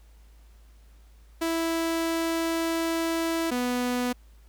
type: tone pair in turn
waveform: sawtooth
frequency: 329.6 / 247 Hz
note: E4 / B3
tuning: 0 / 0 cents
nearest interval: perfect fourth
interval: 500 cents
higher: first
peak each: -21 dBFS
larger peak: neither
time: 1.41-3.51 / 3.51-4.13 s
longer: first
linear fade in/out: 10 ms
effects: added 54 Hz sine -50 dBFS peak until 4.48 s + pink hiss -64 dBFS RMS until 4.48 s